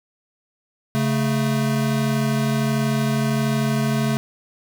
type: tone pair together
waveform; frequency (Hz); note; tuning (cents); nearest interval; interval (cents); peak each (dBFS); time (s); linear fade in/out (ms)
square; 138.59 / 220; C#3 / A3; 0 / 0; minor sixth; 800; -22; 0.95-4.17; 0
effects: none